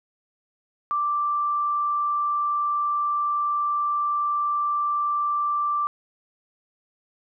sine tone, 1174.7 Hz, D6, in tune, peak -21 dBFS, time 0.91-5.87 s, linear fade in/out 0 ms, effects none

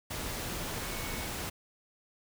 sine tone in noise, 2217 Hz, C#7, in tune, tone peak -46 dBFS, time 0.82-1.27 s, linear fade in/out 10 ms, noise pink, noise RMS -37 dBFS, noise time 0.1-1.5 s, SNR -12 dB, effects none

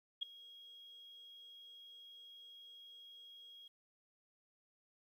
sine tone with ADSR envelope, 3284 Hz, G#7, 20 cents flat, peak -33 dBFS, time 0.21-3.68 s, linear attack 18 ms, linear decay 4 ms, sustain -21 dB, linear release 6 ms, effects 12-bit

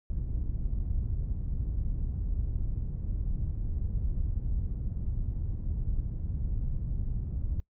pink low-pass noise, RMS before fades -31 dBFS, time 0.1-7.6 s, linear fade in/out 0 ms, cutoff 100 Hz, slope 12 dB/octave, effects noise-tail reverb RT60 0.1 s tail -21 dB re dry

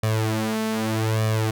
sawtooth tone with flanger, 110 Hz, A2, in tune, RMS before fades -23 dBFS, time 0.03-1.51 s, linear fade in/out 5 ms, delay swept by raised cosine 1.7 to 4.6 ms, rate 0.82 Hz, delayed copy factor +0.9, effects none

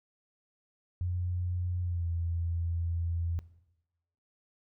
sine tone with pitch glide, 89.2 to 84.58 Hz, F2 to E2, +37 to +45 cents, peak -29 dBFS, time 1.01-3.39 s, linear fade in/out 0 ms, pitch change -92 cents, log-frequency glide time 1.82-2.07 s, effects noise-tail reverb RT60 0.9 s tail -18 dB re dry

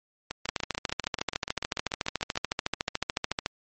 two click trains, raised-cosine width 0.2 ms, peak -9 / -14 dBFS, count 42 / 15, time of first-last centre 0.49-3.461 / 0.31-2.357 s, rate 13.8 / 6.84 Hz, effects MP3 32 kbps

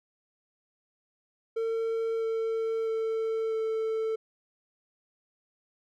triangle tone with pitch steps, 452.5 / 449.4 / 446.3 / 443.2 Hz, A4 / A4 / A4 / A4, +48 / +37 / +25 / +13 cents, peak -25 dBFS, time 1.56-4.16 s, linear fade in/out 10 ms, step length 650 ms, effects none

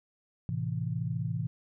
sine chord, A minor, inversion none, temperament equal, 110 / 130.81 / 164.81 Hz, A2 / C3 / E3, 0 / 0 / 0 cents, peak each -34 dBFS, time 0.49-1.47 s, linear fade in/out 0 ms, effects none

